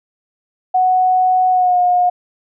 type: tone with pitch glide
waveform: sine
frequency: 740 to 717.7 Hz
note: F#5 to F5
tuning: 0 to +47 cents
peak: -10 dBFS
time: 0.74-2.1 s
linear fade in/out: 10 ms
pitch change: -53 cents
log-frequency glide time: 1.5-1.79 s
effects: none